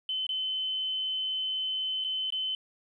triangle tone with dropouts, 3052 Hz, G7, 47 cents flat, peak -25 dBFS, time 0.09-2.55 s, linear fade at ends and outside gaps 2 ms, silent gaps 0.267-0.291 / 2.041-2.046 / 2.304-2.323 s, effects tanh soft clip ceiling -27 dBFS + resampled to 24000 Hz

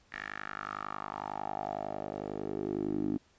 10% pulse tone with band-pass filter sweep, 51 Hz, G#1, 31 cents flat, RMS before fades -37 dBFS, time 0.12-3.18 s, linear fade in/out 5 ms, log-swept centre 1900 to 280 Hz, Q 4.1, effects pink hiss -66 dBFS RMS until 3.38 s + resampled to 16000 Hz

